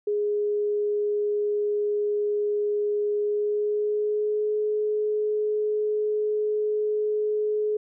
sine tone with pitch glide, 415.3 to 424 Hz, G#4 to G#4, 0 to +36 cents, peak -22 dBFS, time 0.07-7.77 s, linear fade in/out 5 ms, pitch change +36 cents, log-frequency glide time 3.19-4.55 s, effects none

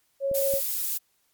sine tone, 550 Hz, C#5, 14 cents flat, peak -23 dBFS, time 0.2-0.61 s, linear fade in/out 50 ms
clicks, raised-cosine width 3 ms, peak -26 dBFS, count 2, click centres 0.314 / 0.538 s
violet noise, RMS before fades -28 dBFS, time 0.34-0.98 s, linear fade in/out 10 ms
effects white hiss -69 dBFS RMS until 1.33 s + MP3 96 kbps

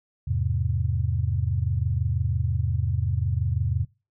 sine chord, E augmented, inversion none, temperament just, 82.41 / 103.01 / 128.76 Hz, E2 / G#2 / B#2, 0 / -14 / -27 cents, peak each -26 / -26 / -27 dBFS, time 0.27-3.85 s, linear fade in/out 10 ms, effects noise-tail reverb RT60 0.3 s tail -25 dB re dry

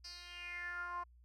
10% pulse tone with band-pass filter sweep, 351.9 Hz, F4, 13 cents sharp, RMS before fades -45 dBFS, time 0.04-1.04 s, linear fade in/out 10 ms, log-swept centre 5000 to 950 Hz, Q 6.2, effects added 60 Hz sine -60 dBFS peak until 1.24 s

